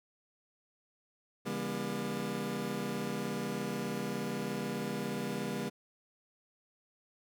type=chord; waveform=25% pulse; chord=C# diminished seventh; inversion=none; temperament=just; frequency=138.59 / 166.31 / 199.57 / 239.5 Hz; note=C#3 / E3 / G3 / Bb3; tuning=0 / +16 / +31 / +47 cents; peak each=-39 / -40 / -34 / -35 dBFS; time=1.45-5.7 s; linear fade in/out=20 ms; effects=none